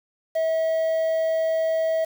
triangle tone with quantisation, 645 Hz, E5, 38 cents flat, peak -18 dBFS, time 0.35-2.05 s, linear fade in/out 10 ms, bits 7, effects none

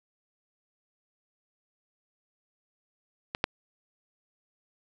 clicks, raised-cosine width 0.3 ms, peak -15 / -7 dBFS, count 2, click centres 3.349 / 3.441 s, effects none

